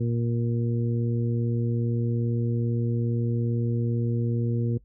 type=harmonic tone; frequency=117.6 Hz; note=A#2; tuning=16 cents sharp; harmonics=1 / 2 / 3 / 4; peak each=-24 / -30 / -34 / -36 dBFS; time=0-4.78 s; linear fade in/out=10 ms; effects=noise-tail reverb RT60 0.1 s tail -22 dB re dry + added 50 Hz sine -53 dBFS peak until 4.84 s